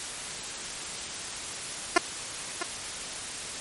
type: tone with echo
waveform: 10% pulse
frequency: 349.2 Hz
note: F4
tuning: in tune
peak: -7 dBFS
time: 1.96-1.98 s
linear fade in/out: 5 ms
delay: 650 ms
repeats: 1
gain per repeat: -12 dB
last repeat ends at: 2.63 s
effects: white hiss -36 dBFS RMS until 3.6 s + MP3 48 kbps